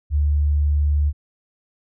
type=tone; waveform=sine; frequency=73.42 Hz; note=D2; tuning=in tune; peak=-15 dBFS; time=0.1-1.13 s; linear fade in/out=50 ms; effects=none